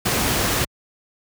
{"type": "noise", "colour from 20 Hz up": "pink", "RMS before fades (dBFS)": -20, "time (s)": [0.05, 0.65], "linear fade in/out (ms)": 10, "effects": ["high-pass 60 Hz 12 dB/octave"]}